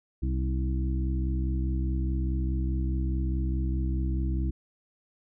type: harmonic tone with a mistuned harmonic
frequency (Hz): 64.8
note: C2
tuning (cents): -16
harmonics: 1 / 2 / 3 / 4 / 5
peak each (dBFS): -26 / -34 / -37 / -41 / -37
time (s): 0.22-4.51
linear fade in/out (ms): 10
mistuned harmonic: 4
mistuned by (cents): +38
effects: none